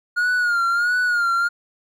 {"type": "tone with vibrato", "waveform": "triangle", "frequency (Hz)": 1427, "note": "F6", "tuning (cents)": 37, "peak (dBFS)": -15, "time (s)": [0.16, 1.49], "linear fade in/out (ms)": 20, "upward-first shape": "sine", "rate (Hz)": 1.5, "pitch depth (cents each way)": 69, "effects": []}